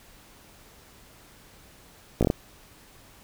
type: slowing click train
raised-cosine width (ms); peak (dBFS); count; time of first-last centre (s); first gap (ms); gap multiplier
2; -8; 5; 2.21-2.301; 17; 1.2
effects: pink hiss -53 dBFS RMS until 3.23 s